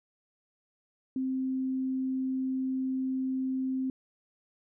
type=tone; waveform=sine; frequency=261.6 Hz; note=C4; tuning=in tune; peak=-28 dBFS; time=1.16-3.9 s; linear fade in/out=2 ms; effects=none